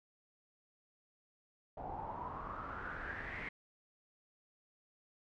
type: noise with low-pass filter sweep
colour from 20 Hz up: pink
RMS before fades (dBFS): -44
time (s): 1.77-3.49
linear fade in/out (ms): 5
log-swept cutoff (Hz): 750 to 2100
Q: 7.2
effects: none